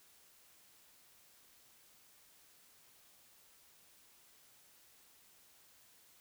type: silence
effects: white hiss -65 dBFS RMS until 6.2 s